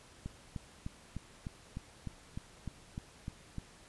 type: click train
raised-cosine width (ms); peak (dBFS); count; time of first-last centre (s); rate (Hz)
5; -27; 12; 0.26-3.583; 3.31
effects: pink hiss -58 dBFS RMS until 3.88 s + resampled to 24000 Hz